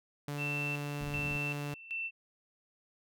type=tone; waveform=sawtooth; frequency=145 Hz; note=D3; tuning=22 cents flat; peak=-32 dBFS; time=0.28-1.74 s; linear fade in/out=2 ms
type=tone with tremolo; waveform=sine; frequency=2680 Hz; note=E7; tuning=28 cents sharp; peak=-34 dBFS; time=0.37-2.11 s; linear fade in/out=50 ms; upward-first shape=square; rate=1.3 Hz; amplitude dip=80%
type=low-pass noise; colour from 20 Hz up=pink; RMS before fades=-45 dBFS; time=1-1.37 s; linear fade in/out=2 ms; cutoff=260 Hz; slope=96 dB/octave
effects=none